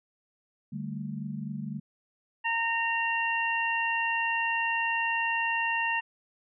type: chord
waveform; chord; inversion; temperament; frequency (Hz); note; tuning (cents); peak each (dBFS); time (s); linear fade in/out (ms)
sine; D suspended fourth; none; equal with one note detuned; 148.28 / 196 / 220; D3 / G3 / A3; +17 / 0 / 0; -37; 0.72-1.8; 10
type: harmonic tone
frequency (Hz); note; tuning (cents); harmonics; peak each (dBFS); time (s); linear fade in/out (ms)
920; A#5; -23; 1 / 2 / 3; -30 / -30 / -30; 2.44-6.01; 20
effects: none